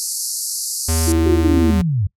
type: band-pass noise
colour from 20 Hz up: white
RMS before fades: -24 dBFS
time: 0-1.12 s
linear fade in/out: 0 ms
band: 4400 to 12000 Hz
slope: 96 dB/octave
type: tone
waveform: square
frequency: 81 Hz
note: E2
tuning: 30 cents flat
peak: -17 dBFS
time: 0.88-1.82 s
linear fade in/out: 10 ms
type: tone with vibrato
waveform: sine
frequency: 330.1 Hz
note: E4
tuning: 2 cents sharp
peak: -15 dBFS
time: 1.07-1.71 s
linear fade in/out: 10 ms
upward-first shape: sine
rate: 19 Hz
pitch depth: 32 cents each way
type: linear sweep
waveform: sine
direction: down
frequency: 380.4 to 87.31 Hz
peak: -15 dBFS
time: 1.26-2.07 s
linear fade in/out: 5 ms
effects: noise-tail reverb RT60 0.1 s tail -21 dB re dry